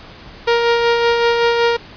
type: tone with tremolo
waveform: sawtooth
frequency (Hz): 469.4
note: A#4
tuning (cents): +12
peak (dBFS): -7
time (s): 0.47-1.77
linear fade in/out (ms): 10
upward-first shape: sine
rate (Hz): 5.3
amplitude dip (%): 35
effects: pink hiss -38 dBFS RMS until 1.96 s + resampled to 11025 Hz